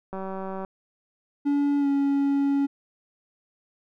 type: click train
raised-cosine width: 1 ms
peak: -21 dBFS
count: 100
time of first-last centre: 0.13-0.648 s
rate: 191 Hz
type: tone with pitch glide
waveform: triangle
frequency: 285.5 to 279.6 Hz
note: D4 to C#4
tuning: -49 to +15 cents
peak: -18 dBFS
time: 1.45-2.67 s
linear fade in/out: 20 ms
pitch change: -36 cents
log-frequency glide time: 1.79-1.87 s
effects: none